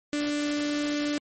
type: tone with notch filter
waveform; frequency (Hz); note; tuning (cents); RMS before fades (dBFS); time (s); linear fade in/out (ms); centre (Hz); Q
sawtooth; 293.7; D4; 0; -28; 0.13-1.18; 0; 910; 1.1
effects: MP3 32 kbps